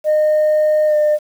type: tone with pitch glide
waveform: sine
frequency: 612 to 602.5 Hz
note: D#5 to D5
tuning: -29 to +44 cents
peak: -9 dBFS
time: 0.04-1.19 s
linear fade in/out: 50 ms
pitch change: -27 cents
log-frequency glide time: 0.87-0.95 s
effects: tanh soft clip ceiling -9 dBFS + 7-bit